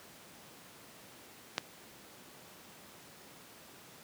click, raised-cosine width 0.2 ms, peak -12 dBFS, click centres 1.581 s, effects pink hiss -54 dBFS RMS until 4.03 s + high-pass 150 Hz 12 dB/octave

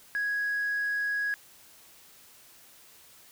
triangle tone with tanh clipping, 1661.2 Hz, G#6, in tune, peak -27 dBFS, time 0.15-1.34 s, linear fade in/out 0 ms, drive 5 dB, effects white hiss -55 dBFS RMS until 3.31 s

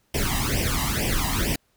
pink noise with flanger, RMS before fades -24 dBFS, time 0.14-1.56 s, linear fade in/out 5 ms, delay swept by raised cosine 0.36 to 1.04 ms, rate 2.2 Hz, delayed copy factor +0.85, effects pink hiss -67 dBFS RMS until 1.76 s

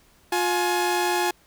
sawtooth tone pair together, 354.9 / 844 Hz, F4 / G#5, +28 / +28 cents, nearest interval octave + minor third, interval 1500 cents, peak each -20 dBFS, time 0.32-1.31 s, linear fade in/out 5 ms, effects pink hiss -58 dBFS RMS until 1.46 s

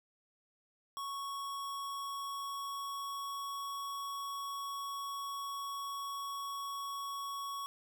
square tone with pitch glide, 1108.7 to 1115.1 Hz, C#6 to C#6, 0 to +10 cents, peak -39 dBFS, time 0.97-7.66 s, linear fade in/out 0 ms, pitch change +10 cents, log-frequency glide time 1.15-3.82 s, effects none

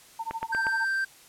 sine tone with tremolo, 904 Hz, A5, 47 cents sharp, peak -28 dBFS, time 0.19-0.85 s, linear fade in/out 5 ms, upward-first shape sine, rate 13 Hz, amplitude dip 100%
click train, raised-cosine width 0.5 ms, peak -18 dBFS, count 4, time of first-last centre 0.31-0.668 s, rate 8.38 Hz
triangle tone, 1568 Hz, G6, in tune, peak -23 dBFS, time 0.52-1.05 s, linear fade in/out 10 ms
effects white hiss -53 dBFS RMS until 1.28 s + low-pass 12000 Hz 12 dB/octave

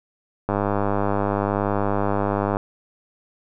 click train, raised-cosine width 1 ms, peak -8 dBFS, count 211, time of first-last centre 0.49-2.569 s, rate 101 Hz, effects none

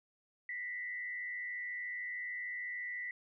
sine tone with frequency modulation, 1978 Hz, B6, 2 cents sharp, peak -38 dBFS, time 0.49-3.11 s, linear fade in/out 2 ms, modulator 93.6 Hz, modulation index 0.72, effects none

